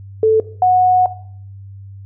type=tone pair in turn; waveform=sine; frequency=439.5 / 733.6 Hz; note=A4 / F#5; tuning=-2 / -15 cents; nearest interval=major sixth; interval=887 cents; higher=second; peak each=-8 dBFS; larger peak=neither; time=0.23-0.4 / 0.62-1.06 s; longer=second; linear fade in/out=2 ms; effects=noise-tail reverb RT60 0.6 s tail -17 dB re dry + added 98 Hz sine -32 dBFS peak until 2.05 s